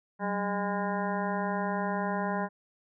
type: harmonic tone with a mistuned harmonic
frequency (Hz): 203.8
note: G#3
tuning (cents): -32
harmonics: 1 / 2 / 3 / 4 / 5 / 7 / 8 / 9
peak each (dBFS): -32 / -38 / -36 / -35 / -36 / -41 / -42 / -43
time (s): 0.19-2.49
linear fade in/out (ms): 50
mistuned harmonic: 1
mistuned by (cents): -120
effects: none